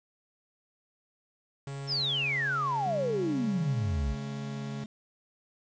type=tone; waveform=45% pulse; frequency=138.59 Hz; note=C#3; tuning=in tune; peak=-36 dBFS; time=1.67-4.84 s; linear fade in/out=2 ms
type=exponential sweep; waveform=sine; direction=down; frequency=5480 to 54.8 Hz; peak=-27 dBFS; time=1.87-4.16 s; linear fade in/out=50 ms
type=tone with pitch glide; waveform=triangle; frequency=197 to 214.8 Hz; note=G3 to A3; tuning=+9 to -41 cents; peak=-36 dBFS; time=2.86-4.86 s; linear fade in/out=2 ms; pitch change=+150 cents; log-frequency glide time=3.68-3.85 s
effects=resampled to 16000 Hz + 9-bit